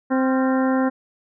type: harmonic tone with a mistuned harmonic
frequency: 261.6 Hz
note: C4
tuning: in tune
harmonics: 1 / 2 / 3 / 4 / 5 / 6 / 7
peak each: -18 / -24 / -28 / -30 / -32 / -34 / -35 dBFS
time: 0.1-0.9 s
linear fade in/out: 20 ms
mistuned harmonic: 5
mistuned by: +85 cents
effects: none